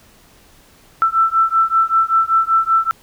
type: beating tone pair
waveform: sine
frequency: 1329 / 1334.2 Hz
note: E6 / E6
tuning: +14 / +20 cents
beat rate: 5.2 Hz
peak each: -15 dBFS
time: 1.02-2.91 s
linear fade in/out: 0 ms
effects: pink hiss -49 dBFS RMS until 3.02 s